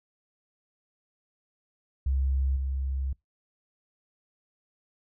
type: tone with level steps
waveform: sine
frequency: 67 Hz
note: C2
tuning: 42 cents sharp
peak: -23 / -27 dBFS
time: 2.06-3.13 s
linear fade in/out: 5 ms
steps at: 2.56 s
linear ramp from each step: 5 ms
effects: noise-tail reverb RT60 0.2 s tail -26 dB re dry